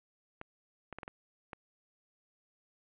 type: clicks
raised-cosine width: 0.5 ms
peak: -27 dBFS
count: 6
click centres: 0.414 / 0.927 / 0.986 / 1.032 / 1.079 / 1.532 s
effects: resampled to 8000 Hz + 11-bit